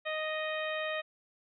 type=harmonic tone; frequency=622.3 Hz; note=D#5; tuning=in tune; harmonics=1 / 2 / 3 / 4 / 5 / 6; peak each=-35 / -41 / -38 / -41 / -45 / -46 dBFS; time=0.05-1.02 s; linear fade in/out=20 ms; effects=none